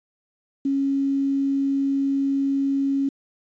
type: tone with quantisation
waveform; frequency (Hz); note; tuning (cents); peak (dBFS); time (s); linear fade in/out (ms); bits
sine; 275.2; C#4; -12; -19; 0.65-3.09; 5; 8
effects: resampled to 16000 Hz